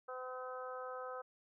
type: harmonic tone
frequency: 255 Hz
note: C4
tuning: 44 cents flat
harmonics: 2 / 3 / 4 / 5 / 6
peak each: -45 / -51 / -52 / -47 / -55 dBFS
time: 0.08-1.22 s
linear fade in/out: 10 ms
effects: none